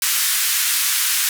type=band-pass noise; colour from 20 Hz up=white; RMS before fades=-19 dBFS; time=0.02-1.29 s; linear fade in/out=2 ms; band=1300 to 15000 Hz; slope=24 dB/octave; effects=none